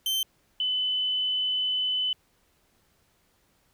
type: tone pair in turn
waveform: 40% pulse / sine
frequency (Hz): 3103 / 3015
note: G7 / F#7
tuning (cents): -18 / +32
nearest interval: unison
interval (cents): 50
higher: first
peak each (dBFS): -24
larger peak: neither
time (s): 0.06-0.23 / 0.6-2.13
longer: second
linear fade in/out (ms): 2
effects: pink hiss -67 dBFS RMS until 3.73 s